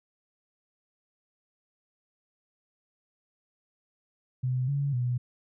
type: tone with pitch steps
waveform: sine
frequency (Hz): 127.4 / 141.1 / 123.4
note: C3 / C#3 / B2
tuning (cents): -46 / +31 / -1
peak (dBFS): -25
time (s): 4.43-5.18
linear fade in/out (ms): 10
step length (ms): 250
effects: none